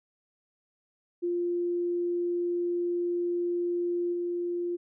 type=tone with level steps; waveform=sine; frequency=349.2 Hz; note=F4; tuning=in tune; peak=-26 / -28 dBFS; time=1.22-4.77 s; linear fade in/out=20 ms; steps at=4.12 s; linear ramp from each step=20 ms; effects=none